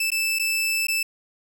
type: tone with dropouts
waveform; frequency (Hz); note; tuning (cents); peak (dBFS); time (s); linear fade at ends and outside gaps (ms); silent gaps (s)
sawtooth; 2637; E7; 0; -18; 0-1.03; 5; 0.104-0.117 / 0.388-0.395 / 0.87-0.883
effects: none